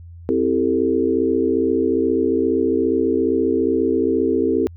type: chord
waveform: sine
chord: A minor seventh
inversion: first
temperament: equal with one note detuned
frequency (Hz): 261.6 / 329.6 / 392 / 446.7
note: C4 / E4 / G4 / A4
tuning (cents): 0 / 0 / 0 / +26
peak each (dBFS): -21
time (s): 0.29-4.67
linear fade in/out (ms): 0
effects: added 85 Hz sine -36 dBFS peak until 4.76 s